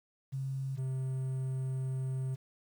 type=tone pair in turn; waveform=sine / triangle; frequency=134.4 / 131.33 Hz; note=C3 / C3; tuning=+47 / +7 cents; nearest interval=unison; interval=40 cents; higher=first; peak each=-33 / -30 dBFS; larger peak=second; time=0.32-0.77 / 0.77-2.36 s; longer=second; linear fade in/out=20 ms; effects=10-bit